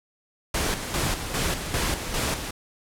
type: noise with tremolo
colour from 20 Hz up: pink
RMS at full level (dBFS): -25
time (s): 0.54-2.51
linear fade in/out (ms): 5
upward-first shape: square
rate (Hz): 2.5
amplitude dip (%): 55
effects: low-pass 12000 Hz 12 dB/octave